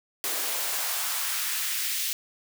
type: noise with high-pass filter sweep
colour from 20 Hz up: white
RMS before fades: -29 dBFS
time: 0.24-2.13 s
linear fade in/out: 0 ms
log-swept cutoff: 370 to 2800 Hz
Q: 1.2
effects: none